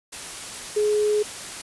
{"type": "tone in noise", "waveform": "sine", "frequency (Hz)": 420.2, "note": "G#4", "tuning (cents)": 20, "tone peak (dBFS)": -18, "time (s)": [0.76, 1.23], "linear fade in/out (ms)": 10, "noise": "white", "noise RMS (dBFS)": -35, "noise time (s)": [0.12, 1.62], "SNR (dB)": 14, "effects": ["resampled to 24000 Hz"]}